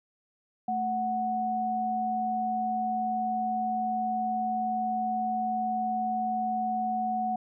sine tone pair together, 219.7 / 739 Hz, A3 / F#5, -2 / -2 cents, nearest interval octave + major sixth, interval 2100 cents, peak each -34 / -27 dBFS, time 0.68-7.36 s, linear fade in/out 5 ms, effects none

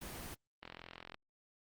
pink noise, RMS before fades -46 dBFS, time 0.01-0.35 s, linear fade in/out 10 ms
click train, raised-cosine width 0.3 ms, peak -31 dBFS, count 23, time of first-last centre 0.63-1.144 s, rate 42.8 Hz
effects Opus 24 kbps

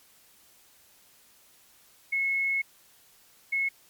sine tone bursts at uneven times, 2183 Hz, C#7, 27 cents flat, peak -24 dBFS, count 2, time 2.12-2.62 / 3.52-3.69 s, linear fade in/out 10 ms, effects white hiss -59 dBFS RMS until 3.89 s + MP3 96 kbps

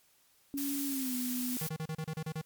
sine tone with pitch glide, 280 to 249.5 Hz, C#4 to B3, +18 to +18 cents, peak -33 dBFS, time 0.54-1.57 s, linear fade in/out 0 ms, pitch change -200 cents, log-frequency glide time 0.87-1.15 s
blue noise, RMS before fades -38 dBFS, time 0.57-1.69 s, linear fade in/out 10 ms
square tone bursts, 157.8 Hz, D#3, 25 cents sharp, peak -35 dBFS, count 9, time 1.61-2.415 s, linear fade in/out 5 ms, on 61 ms, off 32 ms
effects white hiss -67 dBFS RMS until 2.45 s + MP3 96 kbps

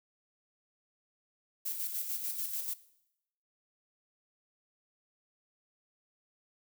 violet noise with tremolo, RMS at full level -35 dBFS, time 1.65-2.74 s, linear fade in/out 10 ms, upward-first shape square, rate 6.8 Hz, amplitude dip 45%, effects noise-tail reverb RT60 0.8 s tail -18 dB re dry

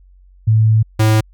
sine / square tone pair in turn, 110 / 109.11 Hz, A2 / A2, 0 / -14 cents, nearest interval unison, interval 14 cents, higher first, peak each -8 / -10 dBFS, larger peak first, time 0.47-0.83 / 0.99-1.21 s, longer first, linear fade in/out 10 ms, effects added 46 Hz sine -43 dBFS peak until 1.33 s

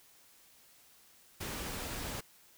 pink noise, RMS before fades -40 dBFS, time 1.4-2.21 s, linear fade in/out 10 ms, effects white hiss -62 dBFS RMS until 2.57 s

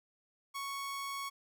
sawtooth tone, 1108.7 Hz, C#6, in tune, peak -34 dBFS, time 0.54-1.3 s, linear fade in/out 20 ms, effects none

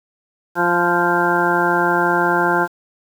harmonic tone with a mistuned harmonic, 174.61 Hz, F3, in tune, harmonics 1 / 2 / 3 / 4 / 5 / 6 / 8 / 9, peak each -26 / -20 / -26 / -23 / -20 / -24 / -21 / -22 dBFS, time 0.55-2.68 s, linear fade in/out 50 ms, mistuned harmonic 6, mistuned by -20 cents, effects 7-bit

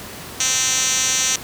5% pulse tone with band-pass filter, 259.4 Hz, C4, 15 cents flat, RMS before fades -19 dBFS, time 0.4-1.36 s, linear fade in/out 2 ms, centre 5700 Hz, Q 9, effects pink hiss -34 dBFS RMS until 1.43 s + high-pass 80 Hz 12 dB/octave

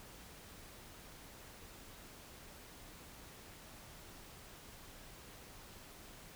silence, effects pink hiss -55 dBFS RMS until 6.35 s

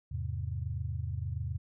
sine chord, E augmented, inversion none, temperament equal, 82.41 / 103.83 / 130.81 Hz, E2 / G#2 / B#2, 0 / 0 / 0 cents, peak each -36 / -37 / -38 dBFS, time 0.11-1.58 s, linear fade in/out 10 ms, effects none

